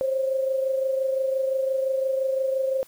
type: tone pair together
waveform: sine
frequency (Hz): 528.6 / 554.4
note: C5 / C#5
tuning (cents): +18 / 0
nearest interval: minor second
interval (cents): 82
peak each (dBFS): -22 / -31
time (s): 0.01-2.83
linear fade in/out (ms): 0
effects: white hiss -54 dBFS RMS until 2.87 s